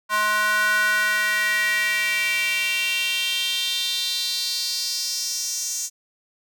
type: tone with high-pass filter sweep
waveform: square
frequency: 211.3 Hz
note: G#3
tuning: 30 cents sharp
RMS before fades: -23 dBFS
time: 0.09-5.9 s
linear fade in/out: 50 ms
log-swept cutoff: 1200 to 6500 Hz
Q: 4.5
effects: none